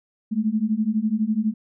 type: beating tone pair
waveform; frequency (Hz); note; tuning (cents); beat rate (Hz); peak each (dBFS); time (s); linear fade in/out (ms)
sine; 210 / 222; G#3 / A3; +19 / +16; 12; -23 / -22; 0.31-1.54; 20
effects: none